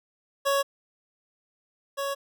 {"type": "tone pair in turn", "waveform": "25% pulse", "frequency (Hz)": [556, 556], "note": ["C#5", "C#5"], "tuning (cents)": [5, 5], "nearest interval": "unison", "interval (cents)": 0, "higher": "neither", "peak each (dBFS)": [-18, -24], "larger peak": "first", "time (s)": [[0.45, 0.63], [1.97, 2.15]], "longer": "neither", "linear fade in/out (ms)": 20, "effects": []}